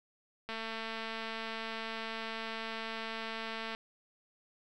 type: click train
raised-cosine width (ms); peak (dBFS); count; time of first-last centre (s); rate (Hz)
0.3; -24; 731; 0.49-3.749; 224
effects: none